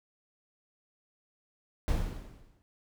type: noise with exponential decay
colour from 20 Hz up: brown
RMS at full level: -26 dBFS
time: 1.88-2.62 s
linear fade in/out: 0 ms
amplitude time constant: 160 ms
effects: none